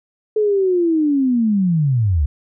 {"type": "linear sweep", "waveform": "sine", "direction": "down", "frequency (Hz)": [434.4, 65.41], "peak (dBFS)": -13, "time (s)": [0.36, 2.26], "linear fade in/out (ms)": 5, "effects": []}